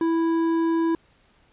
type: tone with hard clipping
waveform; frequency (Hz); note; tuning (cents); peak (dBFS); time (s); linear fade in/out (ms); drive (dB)
sine; 329.6; E4; 0; -21; 0.01-0.95; 2; 8
effects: pink hiss -60 dBFS RMS until 1.52 s + resampled to 8000 Hz